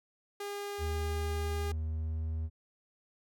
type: tone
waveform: sawtooth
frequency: 405.9 Hz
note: G#4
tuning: 40 cents flat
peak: -33 dBFS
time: 0.4-1.72 s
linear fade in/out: 5 ms
type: tone with pitch glide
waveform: triangle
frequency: 78.3 to 79.71 Hz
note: D#2 to D#2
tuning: +11 to +42 cents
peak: -30 dBFS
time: 0.78-2.5 s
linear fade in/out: 50 ms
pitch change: +31 cents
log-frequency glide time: 1.54-2.23 s
effects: none